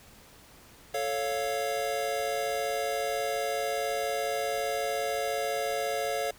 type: chord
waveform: square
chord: A augmented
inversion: none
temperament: equal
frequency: 440 / 554.4 / 698.5 Hz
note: A4 / C#5 / E#5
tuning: 0 / 0 / 0 cents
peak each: -35 / -33 / -33 dBFS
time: 0.94-6.31 s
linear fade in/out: 5 ms
effects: pink hiss -54 dBFS RMS until 6.38 s